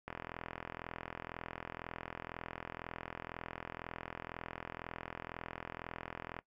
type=click train; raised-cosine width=0.5 ms; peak=-26 dBFS; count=266; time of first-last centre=0.08-6.39 s; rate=42 Hz; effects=noise-tail reverb RT60 0.1 s tail -19 dB re dry